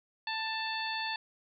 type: harmonic tone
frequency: 885 Hz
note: A5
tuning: 10 cents sharp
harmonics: 1 / 2 / 3 / 4 / 5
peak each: -37 / -38 / -40 / -41 / -40 dBFS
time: 0.27-1.16 s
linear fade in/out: 2 ms
effects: none